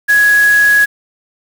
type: tone in noise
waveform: sine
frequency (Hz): 1671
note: G#6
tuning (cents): +10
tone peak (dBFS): -6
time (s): 0.08-0.86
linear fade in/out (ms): 20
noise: white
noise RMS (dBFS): -24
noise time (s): 0.08-0.86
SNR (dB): +15
effects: none